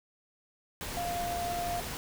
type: tone in noise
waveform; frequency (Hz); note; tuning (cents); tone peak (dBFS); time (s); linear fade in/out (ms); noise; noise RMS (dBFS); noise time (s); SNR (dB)
sine; 698.5; F5; 0; -32; 0.97-1.8; 0; pink; -38; 0.81-1.97; +3
effects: none